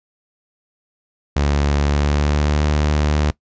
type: tone with pitch glide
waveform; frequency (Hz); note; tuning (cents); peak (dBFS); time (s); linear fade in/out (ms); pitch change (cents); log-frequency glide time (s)
sawtooth; 71.9 to 74.69; D2 to D2; -36 to +30; -11; 1.36-3.31; 5; +66; 1.79-2.64
effects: noise-tail reverb RT60 0.1 s tail -20 dB re dry + resampled to 16000 Hz